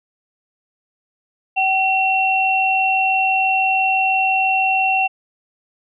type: tone pair together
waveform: sine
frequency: 764 / 2723 Hz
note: G5 / F7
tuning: -45 / -44 cents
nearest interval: octave + minor seventh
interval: 2201 cents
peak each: -17 dBFS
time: 1.56-5.08 s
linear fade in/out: 20 ms
effects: none